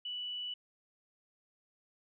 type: tone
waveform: sine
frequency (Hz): 2960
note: F#7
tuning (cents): 0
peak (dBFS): -37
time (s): 0.05-0.54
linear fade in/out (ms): 5
effects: none